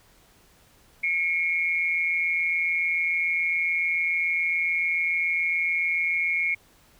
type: tone pair together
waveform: sine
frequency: 2182 / 2349 Hz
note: C#7 / D7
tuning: -28 / 0 cents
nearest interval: minor second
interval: 128 cents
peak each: -23 / -28 dBFS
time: 1.03-6.55 s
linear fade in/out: 10 ms
effects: pink hiss -58 dBFS RMS until 6.99 s